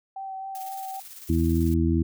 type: tone with vibrato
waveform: sine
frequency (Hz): 771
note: G5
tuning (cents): -29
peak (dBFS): -32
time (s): 0.16-1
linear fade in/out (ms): 5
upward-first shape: sine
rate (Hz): 3.8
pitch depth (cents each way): 14
type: noise with tremolo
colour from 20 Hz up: blue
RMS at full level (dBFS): -42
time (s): 0.55-1.74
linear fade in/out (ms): 0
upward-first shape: square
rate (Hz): 18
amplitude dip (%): 40
type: harmonic tone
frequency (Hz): 82.41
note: E2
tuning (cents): 0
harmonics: 1 / 2 / 3 / 4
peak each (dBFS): -23 / -27 / -26 / -25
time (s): 1.29-2.03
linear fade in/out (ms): 10
effects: none